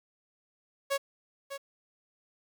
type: tone with echo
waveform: sawtooth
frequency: 554.4 Hz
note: C#5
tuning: in tune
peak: -23 dBFS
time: 0.9-0.98 s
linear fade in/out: 20 ms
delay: 600 ms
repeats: 1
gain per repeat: -10 dB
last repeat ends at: 1.58 s
effects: 10-bit